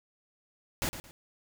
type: noise with echo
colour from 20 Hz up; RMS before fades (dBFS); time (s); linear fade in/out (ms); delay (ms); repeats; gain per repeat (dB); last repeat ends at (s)
pink; -31; 0.82-0.89; 0; 110; 2; -11; 1.11
effects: none